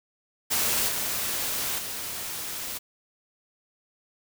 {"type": "noise with level steps", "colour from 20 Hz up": "white", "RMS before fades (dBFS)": [-25, -29, -34], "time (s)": [0.5, 2.79], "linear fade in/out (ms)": 20, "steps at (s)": [0.88, 1.78], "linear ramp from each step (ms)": 10, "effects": []}